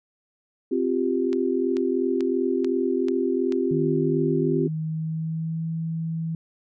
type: chord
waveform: sine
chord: C suspended fourth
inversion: none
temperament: equal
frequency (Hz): 261.6 / 349.2 / 392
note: C4 / F4 / G4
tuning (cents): 0 / 0 / 0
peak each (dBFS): -25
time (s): 0.71-4.68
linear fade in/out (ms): 10
type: click train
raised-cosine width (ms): 0.2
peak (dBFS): -20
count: 6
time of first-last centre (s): 1.33-3.523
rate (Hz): 2.28
type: tone with pitch glide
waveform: sine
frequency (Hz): 154.2 to 162.9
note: D#3 to E3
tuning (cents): -15 to -20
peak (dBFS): -25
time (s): 3.71-6.35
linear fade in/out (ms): 2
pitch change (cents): +95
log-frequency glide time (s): 4.18-5.65
effects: none